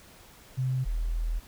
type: tone pair in turn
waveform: sine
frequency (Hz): 129.6 / 40.82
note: C3 / E1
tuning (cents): -16 / -16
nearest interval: octave + minor sixth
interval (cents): 2000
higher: first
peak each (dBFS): -25 / -26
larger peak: first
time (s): 0.57-0.85 / 0.85-1.4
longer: second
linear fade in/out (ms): 20
effects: pink hiss -53 dBFS RMS until 1.47 s